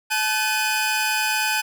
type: tone cluster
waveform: sawtooth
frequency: 865 / 1518 / 2486 Hz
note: A5 / F#6 / D#7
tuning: -30 / +44 / -2 cents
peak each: -21 dBFS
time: 0.1-1.62 s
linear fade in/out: 20 ms
effects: none